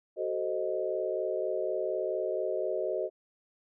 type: chord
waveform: sine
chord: F# diminished seventh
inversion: none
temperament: equal with one note detuned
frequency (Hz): 375.8 / 440 / 523.3 / 622.3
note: F#4 / A4 / C5 / Eb5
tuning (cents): +27 / 0 / 0 / 0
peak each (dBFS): -34 / -36 / -35 / -33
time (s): 0.16-3.1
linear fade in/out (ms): 50
effects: none